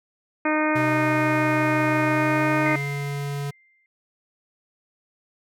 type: harmonic tone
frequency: 307.3 Hz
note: D#4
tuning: 21 cents flat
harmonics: 1 / 2 / 3 / 4 / 5 / 6 / 7 / 8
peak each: -23 / -26 / -28 / -29 / -30 / -31 / -31 / -32 dBFS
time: 0.45-2.76 s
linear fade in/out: 5 ms
type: tone with pitch glide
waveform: square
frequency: 128.1 to 142.14 Hz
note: C3 to C#3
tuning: -36 to +44 cents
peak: -27 dBFS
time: 0.75-3.51 s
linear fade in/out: 10 ms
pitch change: +180 cents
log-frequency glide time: 2.06-2.87 s
type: tone with exponential decay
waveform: sine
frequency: 2093 Hz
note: C7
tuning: in tune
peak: -24 dBFS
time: 2.66-3.86 s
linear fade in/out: 1 ms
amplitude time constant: 260 ms
effects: none